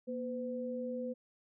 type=tone pair together; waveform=sine; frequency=238.1 / 506.6 Hz; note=A#3 / B4; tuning=+37 / +44 cents; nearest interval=octave + minor second; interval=1307 cents; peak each=-39 / -38 dBFS; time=0.07-1.14 s; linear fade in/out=20 ms; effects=none